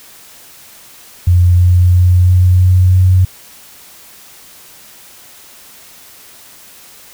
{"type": "tone with pitch steps", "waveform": "sine", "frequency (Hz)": [88.6, 89.32, 90.04, 90.78, 91.51, 92.26], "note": ["F2", "F2", "F#2", "F#2", "F#2", "F#2"], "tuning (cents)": [25, 39, -47, -32, -19, -4], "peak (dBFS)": -5, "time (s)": [1.27, 3.25], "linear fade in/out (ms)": 5, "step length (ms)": 330, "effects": ["white hiss -39 dBFS RMS until 7.13 s"]}